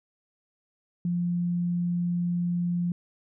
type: tone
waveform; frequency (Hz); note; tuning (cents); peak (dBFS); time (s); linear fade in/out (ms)
sine; 174.61; F3; 0; -24; 1.05-2.92; 2
effects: none